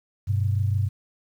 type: tone pair together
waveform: sine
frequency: 98 / 124.3 Hz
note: G2 / B2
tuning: 0 / +12 cents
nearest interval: major third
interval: 412 cents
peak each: -21 / -27 dBFS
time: 0.27-0.89 s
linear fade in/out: 20 ms
effects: 9-bit